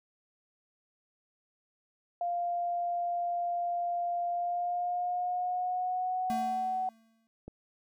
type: tone with pitch glide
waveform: sine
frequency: 698 to 748.1 Hz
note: F5 to F#5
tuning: -1 to +19 cents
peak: -29 dBFS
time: 2.21-6.89 s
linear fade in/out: 2 ms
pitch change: +120 cents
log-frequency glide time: 4.3-6.58 s
type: tone with exponential decay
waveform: square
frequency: 225.1 Hz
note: A3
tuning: 40 cents sharp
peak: -33 dBFS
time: 6.3-7.27 s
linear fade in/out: 0 ms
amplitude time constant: 210 ms
type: click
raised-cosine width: 2 ms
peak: -30 dBFS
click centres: 7.48 s
effects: none